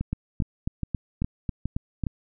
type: two click trains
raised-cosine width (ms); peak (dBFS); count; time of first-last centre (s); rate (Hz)
5; -14 / -15; 8 / 6; 0.13-2.037 / 0.01-2.068; 3.67 / 2.43
effects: none